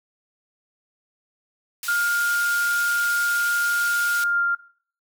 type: band-pass noise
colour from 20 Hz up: white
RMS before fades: -32 dBFS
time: 1.83-4.24 s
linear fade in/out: 2 ms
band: 2100 to 13000 Hz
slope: 12 dB/octave
type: tone with pitch glide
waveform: sine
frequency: 1412 to 1395 Hz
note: F6 to F6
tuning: +19 to -2 cents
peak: -19 dBFS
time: 1.88-4.55 s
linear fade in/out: 5 ms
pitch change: -21 cents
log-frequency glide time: 4.16-4.42 s
effects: noise-tail reverb RT60 0.5 s tail -19 dB re dry